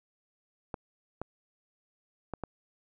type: clicks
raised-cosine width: 1 ms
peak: -21 dBFS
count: 4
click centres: 0.742 / 1.216 / 2.337 / 2.437 s
effects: none